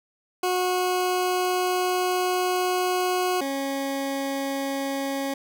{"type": "tone pair in turn", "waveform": "20% pulse", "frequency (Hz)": [364.5, 274.3], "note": ["F#4", "C#4"], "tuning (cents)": [-26, -18], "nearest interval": "perfect fourth", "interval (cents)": 492, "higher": "first", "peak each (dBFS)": [-17, -21], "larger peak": "first", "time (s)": [[0.43, 3.41], [3.41, 5.34]], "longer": "first", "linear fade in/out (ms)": 5, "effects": []}